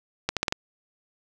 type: accelerating click train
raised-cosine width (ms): 0.2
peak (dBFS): -7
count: 5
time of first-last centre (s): 0.29-0.524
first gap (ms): 77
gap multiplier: 0.82
effects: none